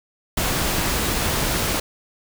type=noise; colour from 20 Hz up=pink; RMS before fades=-22 dBFS; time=0.37-1.8 s; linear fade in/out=5 ms; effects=none